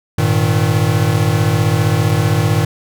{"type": "chord", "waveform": "square", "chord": "Ab suspended second", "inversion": "none", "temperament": "equal with one note detuned", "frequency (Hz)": [101.16, 116.54, 155.56], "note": ["Ab2", "Bb2", "Eb3"], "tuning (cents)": [-45, 0, 0], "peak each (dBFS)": -17, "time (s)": [0.18, 2.65], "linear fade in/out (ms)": 5, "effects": []}